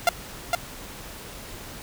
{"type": "tone with echo", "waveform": "sawtooth", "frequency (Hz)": 694, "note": "F5", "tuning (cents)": -11, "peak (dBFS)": -11, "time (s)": [0.07, 0.09], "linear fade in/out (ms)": 2, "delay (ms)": 460, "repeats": 1, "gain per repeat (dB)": -4, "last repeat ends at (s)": 0.55, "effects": ["pink hiss -40 dBFS RMS until 1.82 s"]}